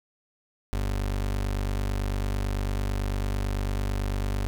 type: tone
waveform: 30% pulse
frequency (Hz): 49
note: G1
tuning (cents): 0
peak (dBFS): -23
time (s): 0.73-4.47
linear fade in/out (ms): 0
effects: none